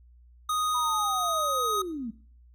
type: tone with pitch glide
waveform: square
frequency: 1244.5 to 1254.6 Hz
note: D#6 to D#6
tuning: 0 to +14 cents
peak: -26 dBFS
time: 0.49-1.82 s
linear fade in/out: 5 ms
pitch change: +14 cents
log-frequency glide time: 0.74-1.6 s
type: linear sweep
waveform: sine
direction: down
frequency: 996 to 210.6 Hz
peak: -31 dBFS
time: 0.74-2.11 s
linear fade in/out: 10 ms
effects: noise-tail reverb RT60 0.5 s tail -20 dB re dry + added 60 Hz sine -52 dBFS peak until 2.54 s